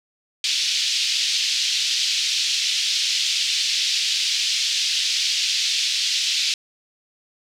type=band-pass noise; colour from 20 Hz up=white; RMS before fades=-22 dBFS; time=0.44-6.54 s; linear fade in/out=2 ms; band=2800 to 5200 Hz; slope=24 dB/octave; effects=none